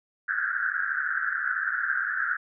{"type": "band-pass noise", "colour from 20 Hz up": "pink", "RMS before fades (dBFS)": -28, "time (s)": [0.28, 2.37], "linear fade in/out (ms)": 10, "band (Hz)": [1400, 1700], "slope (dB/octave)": 96, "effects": []}